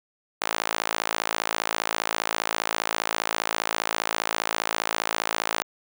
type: tone with high-pass filter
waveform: sawtooth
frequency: 55 Hz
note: A1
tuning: in tune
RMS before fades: -28 dBFS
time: 0.41-5.63 s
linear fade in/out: 5 ms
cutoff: 860 Hz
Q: 0.84
effects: none